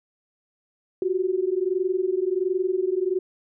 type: tone pair together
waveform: sine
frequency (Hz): 360.7 / 382.1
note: F#4 / G4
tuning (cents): -44 / -44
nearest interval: minor second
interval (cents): 100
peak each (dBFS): -24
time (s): 1.02-3.19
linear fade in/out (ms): 2
effects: none